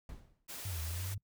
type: noise with exponential decay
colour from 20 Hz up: brown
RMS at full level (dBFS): -43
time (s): 0.09-0.47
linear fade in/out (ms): 2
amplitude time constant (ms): 81
type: noise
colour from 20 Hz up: white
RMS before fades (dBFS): -45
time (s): 0.48-1.15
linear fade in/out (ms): 20
type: exponential two-way sweep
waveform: sine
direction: down then up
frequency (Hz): 102 to 77.78 to 102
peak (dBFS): -37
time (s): 0.65-1.18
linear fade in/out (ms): 5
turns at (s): 0.81
effects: noise-tail reverb RT60 0.1 s tail -23 dB re dry